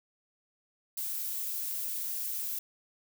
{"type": "noise", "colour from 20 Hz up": "violet", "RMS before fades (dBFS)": -35, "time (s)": [0.97, 2.59], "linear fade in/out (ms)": 5, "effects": []}